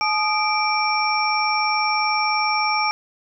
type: tone cluster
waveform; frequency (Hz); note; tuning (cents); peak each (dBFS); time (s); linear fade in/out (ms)
sine; 853 / 1233 / 2337 / 5490; G#5 / D#6 / D7 / F8; +46 / -16 / -9 / -31; -22 / -24 / -23 / -26; 0.01-2.91; 0
effects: none